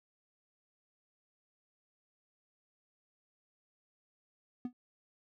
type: tone with exponential decay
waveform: triangle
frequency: 246.9 Hz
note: B3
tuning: in tune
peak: -29 dBFS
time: 4.65-4.73 s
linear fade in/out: 2 ms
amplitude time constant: 17 ms
effects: none